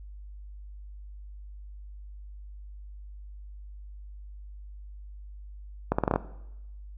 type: accelerating click train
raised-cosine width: 1 ms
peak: -9 dBFS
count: 7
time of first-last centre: 5.92-6.16 s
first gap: 65 ms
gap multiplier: 0.8
effects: noise-tail reverb RT60 0.9 s tail -17 dB re dry + added 50 Hz sine -41 dBFS peak until 6.97 s